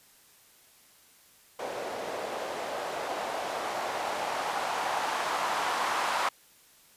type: noise with low-pass filter sweep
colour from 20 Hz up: violet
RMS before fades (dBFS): -32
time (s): 1.59-6.29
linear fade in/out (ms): 5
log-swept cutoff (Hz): 540 to 1000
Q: 1.9
effects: white hiss -59 dBFS RMS until 6.96 s + resampled to 32000 Hz